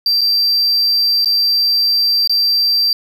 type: tone with dropouts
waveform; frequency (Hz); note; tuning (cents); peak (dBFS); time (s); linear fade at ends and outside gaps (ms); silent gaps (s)
triangle; 4699; D8; 0; -10; 0.06-2.93; 2; 0.21-0.214 / 1.247-1.257 / 2.275-2.295
effects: 8-bit